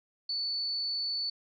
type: tone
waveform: sine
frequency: 4473 Hz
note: C#8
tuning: 15 cents sharp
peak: -30 dBFS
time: 0.29-1.3 s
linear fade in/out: 5 ms
effects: none